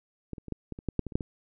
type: clicks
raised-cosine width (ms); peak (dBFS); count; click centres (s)
3; -22 / -29 / -28 / -19 / -23 / -28 / -16 / -12 / -22 / -29 / -11 / -22; 12; 0.333 / 0.382 / 0.483 / 0.523 / 0.723 / 0.789 / 0.887 / 0.993 / 1.067 / 1.122 / 1.155 / 1.208
effects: none